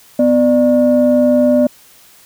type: tone pair together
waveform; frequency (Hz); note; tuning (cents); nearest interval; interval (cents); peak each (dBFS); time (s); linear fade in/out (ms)
sine; 250 / 594.6; B3 / D5; +21 / +21; octave + minor third; 1500; -10; 0.19-1.67; 5
effects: tanh soft clip ceiling -2 dBFS + white hiss -45 dBFS RMS until 2.25 s